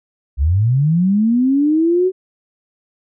sine linear sweep, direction up, 61.74 to 379.7 Hz, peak -11 dBFS, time 0.37-2.12 s, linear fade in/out 50 ms, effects none

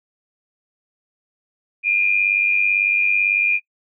sine tone pair together, 2402 / 2500 Hz, D7 / D#7, +38 / +8 cents, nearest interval minor second, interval 70 cents, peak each -16 / -21 dBFS, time 1.83-3.6 s, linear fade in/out 50 ms, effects noise-tail reverb RT60 0.1 s tail -21 dB re dry

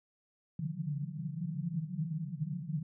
pink band-pass noise, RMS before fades -37 dBFS, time 0.59-2.83 s, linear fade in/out 5 ms, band 140 to 180 Hz, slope 96 dB/octave, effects none

